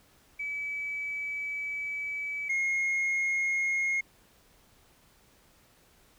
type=tone pair in turn; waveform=sine; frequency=2293 / 2150 Hz; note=D7 / C7; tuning=-42 / +47 cents; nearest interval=minor second; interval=111 cents; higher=first; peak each=-31 / -23 dBFS; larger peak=second; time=0.39-2.49 / 2.49-4.01 s; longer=first; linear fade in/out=10 ms; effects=tanh soft clip ceiling -25 dBFS + pink hiss -62 dBFS RMS until 6.18 s